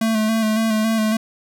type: tone with vibrato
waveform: square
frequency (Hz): 220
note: A3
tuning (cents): 0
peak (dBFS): -17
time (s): 0.01-1.17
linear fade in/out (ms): 5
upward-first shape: square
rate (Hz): 3.6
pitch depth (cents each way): 28
effects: none